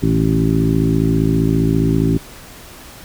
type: harmonic tone with a mistuned harmonic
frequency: 55 Hz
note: A1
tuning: in tune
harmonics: 1 / 2 / 3 / 4 / 5 / 6 / 7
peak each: -23 / -19 / -17 / -23 / -18 / -23 / -23 dBFS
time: 0.02-2.18 s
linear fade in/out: 10 ms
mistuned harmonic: 2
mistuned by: +63 cents
effects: pink hiss -38 dBFS RMS until 3.04 s